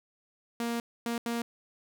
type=tone bursts at uneven times; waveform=sawtooth; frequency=234.4 Hz; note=A#3; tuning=10 cents sharp; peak=-26 dBFS; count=3; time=0.6-0.8 / 1.06-1.18 / 1.26-1.42 s; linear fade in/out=2 ms; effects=none